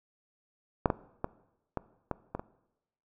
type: clicks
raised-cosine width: 1 ms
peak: -8 / -12 / -16 / -17 / -17 / -19 / -23 dBFS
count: 7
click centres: 0.858 / 0.902 / 1.244 / 1.773 / 2.113 / 2.35 / 2.395 s
effects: noise-tail reverb RT60 0.9 s tail -19 dB re dry